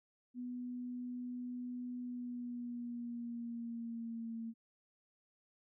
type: tone with pitch glide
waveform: sine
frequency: 246.9 to 227.7 Hz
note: B3 to A#3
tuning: 0 to -40 cents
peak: -40 dBFS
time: 0.34-4.54 s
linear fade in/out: 50 ms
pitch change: -140 cents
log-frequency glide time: 1.99-4.37 s
effects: none